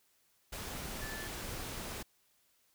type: tone in noise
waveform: sine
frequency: 1744 Hz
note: A6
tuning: 16 cents flat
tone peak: -45 dBFS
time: 1.01-1.28 s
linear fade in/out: 10 ms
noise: pink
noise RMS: -42 dBFS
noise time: 0.52-2.03 s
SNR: -6 dB
effects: white hiss -72 dBFS RMS until 2.74 s